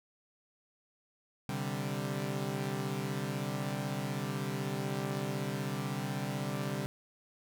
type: chord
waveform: sawtooth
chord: C suspended second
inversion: none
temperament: equal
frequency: 130.81 / 146.83 / 196 Hz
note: C3 / D3 / G3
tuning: 0 / 0 / 0 cents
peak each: -34 dBFS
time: 1.49-6.86 s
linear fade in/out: 0 ms
effects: none